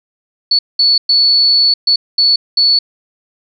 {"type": "tone bursts at uneven times", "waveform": "sine", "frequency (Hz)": 4435, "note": "C#8", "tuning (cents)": 0, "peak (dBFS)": -7, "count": 6, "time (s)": [[0.51, 0.59], [0.79, 0.98], [1.09, 1.74], [1.87, 1.96], [2.18, 2.36], [2.57, 2.79]], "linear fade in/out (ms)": 5, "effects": []}